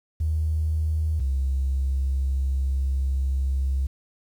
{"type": "tone pair in turn", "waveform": "triangle", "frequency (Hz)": [78.2, 66.82], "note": ["D#2", "C2"], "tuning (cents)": [9, 37], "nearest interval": "minor third", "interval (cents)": 272, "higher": "first", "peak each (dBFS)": -17, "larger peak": "neither", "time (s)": [[0.2, 1.2], [1.2, 3.87]], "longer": "second", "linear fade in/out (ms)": 10, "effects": ["tanh soft clip ceiling -19 dBFS", "9-bit"]}